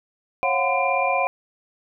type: tone cluster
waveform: sine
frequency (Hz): 545 / 709 / 746 / 1019 / 2386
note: C#5 / F5 / F#5 / C6 / D7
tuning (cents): -29 / +26 / +14 / -46 / +27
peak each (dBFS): -25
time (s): 0.43-1.27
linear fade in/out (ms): 0
effects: none